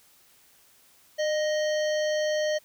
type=harmonic tone with a mistuned harmonic; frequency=624 Hz; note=D#5; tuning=5 cents sharp; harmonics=1 / 3 / 5 / 7 / 9 / 10; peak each=-24 / -34 / -38 / -41 / -43 / -44 dBFS; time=1.18-2.59 s; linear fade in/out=20 ms; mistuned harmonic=1; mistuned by=-40 cents; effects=white hiss -59 dBFS RMS until 2.64 s